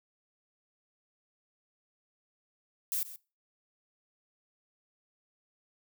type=noise with echo; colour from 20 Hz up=violet; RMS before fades=-32 dBFS; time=2.92-3.03 s; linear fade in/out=0 ms; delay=130 ms; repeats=1; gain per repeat=-14 dB; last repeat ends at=3.16 s; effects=noise-tail reverb RT60 0.3 s tail -20 dB re dry